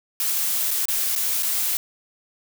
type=noise with dropouts; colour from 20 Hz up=blue; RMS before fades=-23 dBFS; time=0.2-1.77 s; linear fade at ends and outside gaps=1 ms; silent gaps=0.708-0.712 / 0.855-0.884 / 1.153-1.16 / 1.425-1.431 s; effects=none